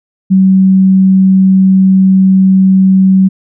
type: tone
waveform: sine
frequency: 190 Hz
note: F#3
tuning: 46 cents sharp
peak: -3 dBFS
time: 0.3-3.29 s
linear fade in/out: 20 ms
effects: none